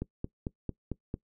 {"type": "click train", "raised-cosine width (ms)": 3, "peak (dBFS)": -20, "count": 6, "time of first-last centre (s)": [0.02, 1.141], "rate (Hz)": 4.46, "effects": ["noise-tail reverb RT60 0.1 s tail -21 dB re dry"]}